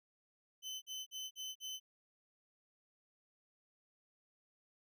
30% pulse tone bursts, 3044 Hz, F#7, 48 cents sharp, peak -39 dBFS, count 5, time 0.62-1.8 s, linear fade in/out 50 ms, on 200 ms, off 45 ms, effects none

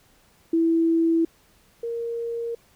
sine tone pair in turn, 329.6 / 466.1 Hz, E4 / A#4, 0 / 0 cents, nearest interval tritone, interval 600 cents, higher second, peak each -17 / -26 dBFS, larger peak first, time 0.53-1.25 / 1.83-2.55 s, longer neither, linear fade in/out 5 ms, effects pink hiss -59 dBFS RMS until 2.75 s

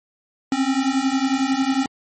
square beating tone pair, 261.2 / 272.2 Hz, C4 / C#4, -3 / -31 cents, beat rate 11 Hz, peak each -22 / -21 dBFS, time 0.52-1.86 s, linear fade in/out 2 ms, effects MP3 32 kbps

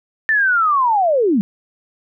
sine linear sweep, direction down, 1797 to 184.8 Hz, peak -12 dBFS, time 0.29-1.41 s, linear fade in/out 0 ms, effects none

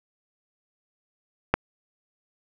click, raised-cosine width 0.5 ms, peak -3 dBFS, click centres 1.54 s, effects none

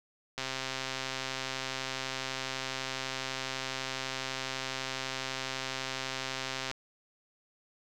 click train, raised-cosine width 0.2 ms, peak -17 dBFS, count 837, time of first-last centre 0.38-6.713 s, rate 132 Hz, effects none

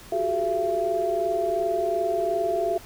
sine tone cluster, 359.9 / 382.6 / 422.7 / 676 Hz, F#4 / G4 / G#4 / E5, -48 / -42 / +31 / +43 cents, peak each -31 / -29 / -30 / -24 dBFS, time 0.12-2.78 s, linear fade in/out 5 ms, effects pink hiss -46 dBFS RMS until 2.85 s

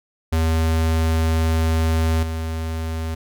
square tone with level steps, 80.8 Hz, E2, 34 cents flat, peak -17 / -24 dBFS, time 0.32-3.15 s, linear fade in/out 10 ms, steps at 2.23 s, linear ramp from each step 2 ms, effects none

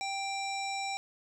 harmonic tone, 785 Hz, G5, 2 cents sharp, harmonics 1 / 3 / 5 / 7 / 9 / 10, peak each -35 / -38 / -43 / -44 / -48 / -47 dBFS, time 0.01-0.97 s, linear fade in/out 0 ms, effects 11-bit

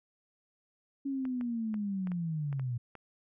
sine linear sweep, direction down, 278.7 to 116.54 Hz, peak -31 dBFS, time 1.05-2.78 s, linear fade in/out 10 ms
clicks, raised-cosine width 0.5 ms, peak -32 dBFS, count 8, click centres 1.253 / 1.411 / 1.742 / 2.072 / 2.118 / 2.528 / 2.596 / 2.953 s
effects none

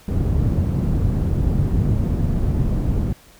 white low-pass noise, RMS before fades -19 dBFS, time 0.08-3.13 s, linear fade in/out 5 ms, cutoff 130 Hz, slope 12 dB/octave, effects pink hiss -49 dBFS RMS until 3.39 s

